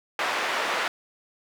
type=band-pass noise; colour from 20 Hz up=white; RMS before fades=-27 dBFS; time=0.19-0.88 s; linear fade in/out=2 ms; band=490 to 2000 Hz; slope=12 dB/octave; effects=none